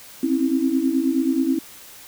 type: tone cluster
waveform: sine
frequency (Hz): 260.6 / 270 / 325.6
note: C4 / C#4 / E4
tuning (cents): -7 / -45 / -21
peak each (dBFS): -23 / -21 / -22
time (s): 0.23-1.59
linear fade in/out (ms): 5
effects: white hiss -43 dBFS RMS until 2.07 s